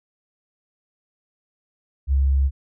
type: tone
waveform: sine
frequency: 68.2 Hz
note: C#2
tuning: 28 cents flat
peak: -15 dBFS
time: 2.07-2.51 s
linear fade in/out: 50 ms
effects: none